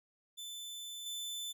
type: tone with level steps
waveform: sawtooth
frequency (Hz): 3520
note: A7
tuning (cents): 0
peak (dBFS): -40 / -36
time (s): 0.37-1.53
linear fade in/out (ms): 20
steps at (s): 1.06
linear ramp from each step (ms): 2
effects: none